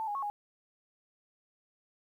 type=tone with pitch steps; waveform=sine; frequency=884 / 824 / 1100 / 825 Hz; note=A5 / G#5 / C#6 / G#5; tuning=+8 / -14 / -14 / -12 cents; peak=-32 dBFS; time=0-0.3 s; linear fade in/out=0 ms; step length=75 ms; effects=11-bit